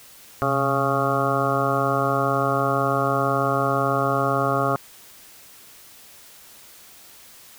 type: harmonic tone with a mistuned harmonic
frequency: 138 Hz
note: C#3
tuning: 7 cents flat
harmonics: 1 / 2 / 3 / 4 / 5 / 6 / 8 / 9 / 10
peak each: -27 / -29 / -28 / -27 / -26 / -32 / -27 / -26 / -30 dBFS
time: 0.42-4.76 s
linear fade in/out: 0 ms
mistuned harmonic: 1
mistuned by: -82 cents
effects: white hiss -47 dBFS RMS until 7.58 s